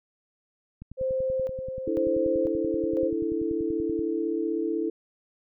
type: click train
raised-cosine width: 5 ms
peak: -28 dBFS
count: 34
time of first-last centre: 0.82-3.993 s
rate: 10.4 Hz
type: tone with tremolo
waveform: sine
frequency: 523.3 Hz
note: C5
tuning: in tune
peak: -24 dBFS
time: 0.97-3.11 s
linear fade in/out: 50 ms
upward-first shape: square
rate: 1 Hz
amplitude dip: 55%
type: chord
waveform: sine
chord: D suspended second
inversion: none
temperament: equal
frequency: 293.7 / 329.6 / 440 Hz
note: D4 / E4 / A4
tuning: 0 / 0 / 0 cents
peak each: -33 / -27 / -30 dBFS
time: 1.87-4.9 s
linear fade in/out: 5 ms
effects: none